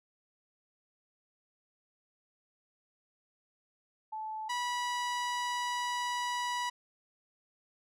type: tone pair in turn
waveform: sine / sawtooth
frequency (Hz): 870 / 976.5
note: A5 / B5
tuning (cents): -20 / -20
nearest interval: major second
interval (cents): 200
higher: second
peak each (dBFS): -36 / -28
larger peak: second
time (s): 4.12-4.49 / 4.49-6.7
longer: second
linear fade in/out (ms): 10
effects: low-pass 8000 Hz 12 dB/octave